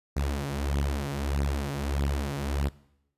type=beating tone pair; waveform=sawtooth; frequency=69.5 / 71.1 Hz; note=C#2 / C#2; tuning=+5 / +45 cents; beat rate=1.6 Hz; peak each=-26 dBFS; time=0.16-2.69 s; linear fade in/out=10 ms; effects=noise-tail reverb RT60 0.8 s tail -20 dB re dry + resampled to 32000 Hz